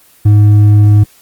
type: tone with hard clipping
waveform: sine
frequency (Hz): 104.2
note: G#2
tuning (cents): +6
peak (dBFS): -4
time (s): 0.25-1.04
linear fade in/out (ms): 10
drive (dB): 4
effects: white hiss -45 dBFS RMS until 1.21 s + Opus 24 kbps